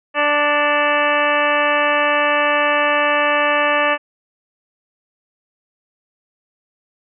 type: harmonic tone with a mistuned harmonic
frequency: 293.7 Hz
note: D4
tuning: in tune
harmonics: 1 / 2 / 3 / 4 / 5 / 6 / 7 / 8 / 9 / 10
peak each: -28 / -19 / -23 / -20 / -29 / -20 / -30 / -26 / -23 / -29 dBFS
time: 0.14-3.98 s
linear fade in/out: 50 ms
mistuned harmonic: 8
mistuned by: -44 cents
effects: none